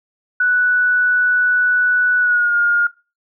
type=tone with pitch glide; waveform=sine; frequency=1480 to 1420.5 Hz; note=F#6 to F6; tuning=0 to +29 cents; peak=-12 dBFS; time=0.4-2.87 s; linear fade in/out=5 ms; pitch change=-71 cents; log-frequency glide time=2.19-2.55 s; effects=noise-tail reverb RT60 0.3 s tail -21 dB re dry